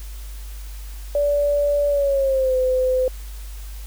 sine tone with pitch glide, 578 to 512 Hz, D5 to C5, -28 to -38 cents, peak -16 dBFS, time 1.15-3.08 s, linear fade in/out 2 ms, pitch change -210 cents, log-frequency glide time 1.88-2.56 s, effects added 50 Hz sine -31 dBFS peak until 3.86 s + white hiss -45 dBFS RMS until 3.86 s

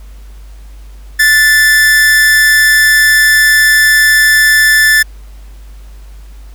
45% pulse tone with amplitude modulation, 1754 Hz, A6, 6 cents flat, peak -3 dBFS, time 1.19-5.03 s, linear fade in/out 10 ms, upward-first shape sine, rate 292 Hz, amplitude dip 40%, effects added 50 Hz sine -29 dBFS peak until 6.54 s + pink hiss -46 dBFS RMS until 6.54 s

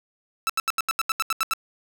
sawtooth tone bursts, 1318.5 Hz, E6, in tune, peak -17 dBFS, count 11, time 0.47-1.535 s, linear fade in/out 0 ms, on 25 ms, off 79 ms, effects none

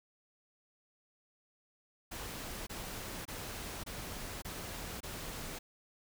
pink noise bursts, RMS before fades -43 dBFS, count 6, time 2.11-5.59 s, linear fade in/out 10 ms, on 560 ms, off 24 ms, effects none

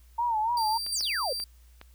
sine tone with vibrato, 908 Hz, A#5, 46 cents flat, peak -24 dBFS, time 0.18-0.78 s, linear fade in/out 10 ms, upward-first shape sine, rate 3.5 Hz, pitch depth 110 cents each way
40% pulse tone, 4699 Hz, D8, in tune, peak -30 dBFS, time 0.57-1.44 s, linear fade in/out 2 ms
clicks, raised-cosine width 0.3 ms, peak -28 dBFS, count 4, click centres 0.865 / 1.009 / 1.4 / 1.814 s
sine exponential sweep, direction down, 9956 to 471.2 Hz, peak -28 dBFS, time 0.92-1.33 s, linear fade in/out 5 ms
effects added 60 Hz sine -52 dBFS peak until 1.94 s + white hiss -65 dBFS RMS until 1.94 s

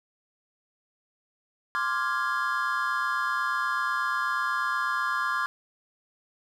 triangle chord, D half-diminished seventh, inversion third, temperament equal, 1046.5 / 1174.7 / 1396.9 / 1661.2 Hz, C6 / D6 / F6 / Ab6, 0 / 0 / 0 / 0 cents, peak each -29 dBFS, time 1.75-5.46 s, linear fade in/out 0 ms, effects none

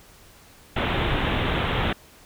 pink low-pass noise, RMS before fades -24 dBFS, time 0.76-1.93 s, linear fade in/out 5 ms, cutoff 3700 Hz, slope 96 dB/octave, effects pink hiss -51 dBFS RMS until 2.25 s

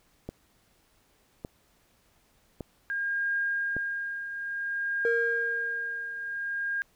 click train, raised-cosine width 2 ms, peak -22 dBFS, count 4, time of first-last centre 0.29-3.766 s, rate 0.863 Hz
sine tone with tremolo, 1616 Hz, G#6, 48 cents flat, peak -25 dBFS, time 2.9-6.82 s, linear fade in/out 0 ms, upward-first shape triangle, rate 0.54 Hz, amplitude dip 65%
triangle tone with exponential decay, 465.7 Hz, A#4, 2 cents flat, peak -21 dBFS, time 5.05-6.34 s, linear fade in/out 1 ms, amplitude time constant 280 ms
effects pink hiss -66 dBFS RMS until 6.95 s

